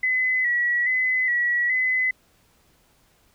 sine tone with vibrato, 1975.5 Hz, B6, in tune, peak -19 dBFS, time 0.03-2.11 s, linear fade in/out 5 ms, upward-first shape square, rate 1.2 Hz, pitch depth 41 cents each way, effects pink hiss -61 dBFS RMS until 3.34 s

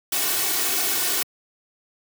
white noise with comb filter, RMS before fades -23 dBFS, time 0.12-1.23 s, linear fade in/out 5 ms, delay 2.7 ms, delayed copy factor +0.85, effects high-pass 150 Hz 12 dB/octave

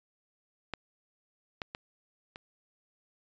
clicks, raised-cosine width 0.3 ms, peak -18 / -19 / -22 / -27 dBFS, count 4, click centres 0.737 / 1.618 / 1.749 / 2.359 s, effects resampled to 16000 Hz

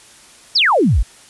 sine exponential sweep, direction down, 5600 to 39.15 Hz, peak -10 dBFS, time 0.55-1.03 s, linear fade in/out 10 ms, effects white hiss -44 dBFS RMS until 1.29 s + resampled to 24000 Hz

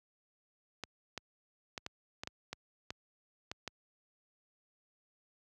clicks, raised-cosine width 0.2 ms, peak -22 dBFS, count 10, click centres 0.837 / 1.177 / 1.778 / 1.864 / 2.235 / 2.274 / 2.53 / 2.905 / 3.515 / 3.677 s, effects high-pass 60 Hz 12 dB/octave

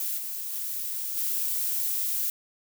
violet noise with level steps, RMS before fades -30 / -34 / -32 / -28 dBFS, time 0-2.3 s, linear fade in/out 2 ms, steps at 0.17 / 0.52 / 1.16 s, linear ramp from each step 20 ms, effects none

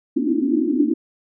white band-pass noise, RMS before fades -19 dBFS, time 0.16-0.94 s, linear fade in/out 10 ms, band 240 to 340 Hz, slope 96 dB/octave, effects none

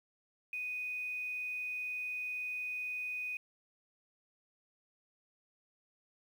sine tone with quantisation, 2489 Hz, D#7, in tune, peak -36 dBFS, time 0.53-3.37 s, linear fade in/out 2 ms, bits 10, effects none

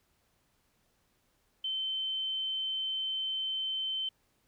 sine tone, 3085 Hz, G7, 28 cents flat, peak -31 dBFS, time 1.64-4.09 s, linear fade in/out 5 ms, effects pink hiss -73 dBFS RMS until 4.47 s

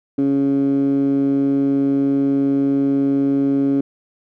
15% pulse tone with band-pass filter, 138.59 Hz, C#3, in tune, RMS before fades -17 dBFS, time 0.18-3.81 s, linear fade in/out 5 ms, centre 290 Hz, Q 4.1, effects none

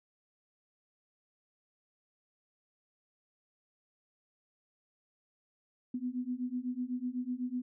sine beating tone pair, 245.1 / 253.1 Hz, B3 / B3, -13 / +43 cents, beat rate 8 Hz, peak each -37 / -36 dBFS, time 5.94-7.62 s, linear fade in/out 5 ms, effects none

